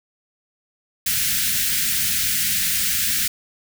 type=band-stop noise; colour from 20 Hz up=white; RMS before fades=-21 dBFS; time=1.06-3.28 s; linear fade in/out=5 ms; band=240 to 1500 Hz; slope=48 dB/octave; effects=none